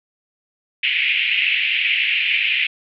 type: band-pass noise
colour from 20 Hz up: pink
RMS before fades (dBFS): -19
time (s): 0.83-2.67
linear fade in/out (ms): 5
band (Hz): 2200 to 2900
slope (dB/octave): 48
effects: none